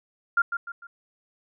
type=tone with echo; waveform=sine; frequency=1396.9 Hz; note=F6; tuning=in tune; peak=-17 dBFS; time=0.37-0.42 s; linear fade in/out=5 ms; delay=150 ms; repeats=3; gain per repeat=-8 dB; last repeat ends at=0.87 s; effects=none